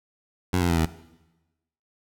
15% pulse tone with pitch steps, 90.9 / 87.3 / 83.84 / 80.52 Hz, F#2 / F2 / E2 / E2, -30 / 0 / +30 / -40 cents, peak -14 dBFS, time 0.53-0.858 s, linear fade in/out 5 ms, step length 82 ms, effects noise-tail reverb RT60 1.0 s tail -17 dB re dry

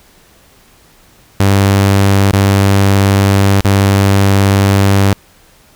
sawtooth tone with dropouts, 98.6 Hz, G2, 11 cents sharp, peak -3 dBFS, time 1.4-5.13 s, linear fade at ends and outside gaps 0 ms, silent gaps 2.312-2.332 / 3.606-3.648 s, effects pink hiss -46 dBFS RMS until 5.75 s

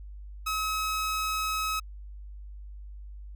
sawtooth tone, 1280 Hz, D#6, 49 cents sharp, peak -24 dBFS, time 0.46-1.8 s, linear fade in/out 10 ms, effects added 50 Hz sine -40 dBFS peak until 3.35 s

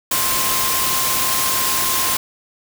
sine tone in noise, 1053 Hz, C6, 11 cents sharp, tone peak -25 dBFS, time 0.11-2.17 s, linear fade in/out 5 ms, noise white, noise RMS -19 dBFS, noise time 0.11-2.17 s, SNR -9 dB, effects none

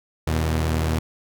sawtooth tone pair together, 79.13 / 121.3 Hz, D#2 / B2, +30 / -31 cents, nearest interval perfect fifth, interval 739 cents, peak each -17 / -23 dBFS, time 0.27-0.99 s, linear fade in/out 5 ms, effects none

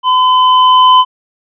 square tone with level ramp, 1015 Hz, B5, 47 cents sharp, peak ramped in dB -8 to -3 dBFS, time 0.03-1.05 s, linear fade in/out 50 ms, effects resampled to 8000 Hz

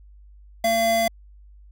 square tone pair together, 225.4 / 680 Hz, A3 / F5, +42 / -46 cents, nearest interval octave + perfect fifth, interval 1912 cents, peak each -30 / -19 dBFS, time 0.64-1.08 s, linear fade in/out 5 ms, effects added 50 Hz sine -45 dBFS peak until 1.71 s

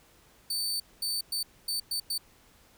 sawtooth tone bursts at uneven times, 4552 Hz, C#8, 45 cents sharp, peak -26 dBFS, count 6, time 0.5-0.8 / 1.02-1.21 / 1.32-1.43 / 1.68-1.8 / 1.91-2 / 2.1-2.18 s, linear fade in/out 5 ms, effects pink hiss -60 dBFS RMS until 2.77 s

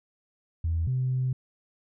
sine tone pair in turn, 82.41 / 128.61 Hz, E2 / C3, 0 / -29 cents, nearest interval minor sixth, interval 771 cents, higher second, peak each -23 dBFS, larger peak neither, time 0.64-0.87 / 0.87-1.33 s, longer second, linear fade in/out 5 ms, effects tanh soft clip ceiling -19 dBFS

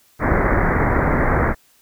pink low-pass noise, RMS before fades -17 dBFS, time 0.19-1.55 s, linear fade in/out 50 ms, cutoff 2100 Hz, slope 96 dB/octave, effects white hiss -56 dBFS RMS until 1.81 s

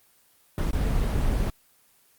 brown noise with dropouts, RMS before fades -24 dBFS, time 0.58-1.5 s, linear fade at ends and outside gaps 1 ms, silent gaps 0.71-0.731 s, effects white hiss -61 dBFS RMS until 2.18 s + Opus 24 kbps

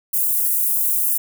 white high-pass noise, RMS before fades -19 dBFS, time 0.13-1.18 s, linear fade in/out 10 ms, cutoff 10000 Hz, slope 24 dB/octave, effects none

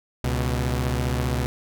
sawtooth tone pair together, 69.3 / 123.48 Hz, C#2 / B2, 0 / 0 cents, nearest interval minor seventh, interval 1000 cents, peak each -21 dBFS, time 0.24-1.46 s, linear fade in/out 0 ms, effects none

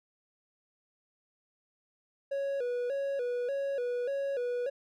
triangle tone with vibrato, 520 Hz, C5, 11 cents flat, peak -28 dBFS, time 2.31-4.7 s, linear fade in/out 10 ms, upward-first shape square, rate 1.7 Hz, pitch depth 110 cents each way, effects none

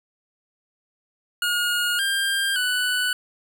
25% pulse tone with pitch steps, 1433 / 1595 / 1488 Hz, F6 / G6 / F#6, +44 / +30 / +9 cents, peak -17 dBFS, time 1.42-3.13 s, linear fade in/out 2 ms, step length 570 ms, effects none

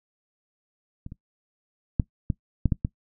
clicks, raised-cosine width 5 ms, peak -24 / -26 / -7 / -12 / -8 / -10 / -12 dBFS, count 7, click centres 1.064 / 1.121 / 1.998 / 2.302 / 2.657 / 2.722 / 2.849 s, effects noise-tail reverb RT60 0.1 s tail -20 dB re dry

